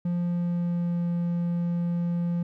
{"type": "tone with pitch glide", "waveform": "triangle", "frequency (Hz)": [174.61, 172.6], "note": ["F3", "F3"], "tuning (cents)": [0, -20], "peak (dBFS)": -22, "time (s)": [0.05, 2.43], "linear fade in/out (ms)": 5, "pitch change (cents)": -20, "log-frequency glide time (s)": [0.16, 1.08], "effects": []}